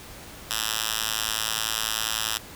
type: tone with high-pass filter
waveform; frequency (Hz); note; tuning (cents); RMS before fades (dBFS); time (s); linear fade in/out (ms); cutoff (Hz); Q
5% pulse; 110.2; A2; +3; -28; 0.5-2.38; 5; 2500; 0.72
effects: pink hiss -43 dBFS RMS until 2.55 s